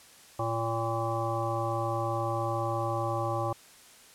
harmonic tone, 114.3 Hz, A#2, 34 cents flat, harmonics 1 / 3 / 5 / 7 / 9 / 10, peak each -33 / -36 / -34 / -34 / -38 / -36 dBFS, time 0.39-3.53 s, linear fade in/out 5 ms, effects white hiss -54 dBFS RMS until 4.14 s + low-pass 11000 Hz 12 dB/octave

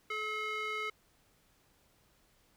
square tone with band-pass filter, 429.6 Hz, A4, 41 cents flat, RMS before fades -37 dBFS, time 0.1-0.9 s, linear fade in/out 5 ms, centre 1900 Hz, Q 2.4, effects pink hiss -69 dBFS RMS until 2.56 s

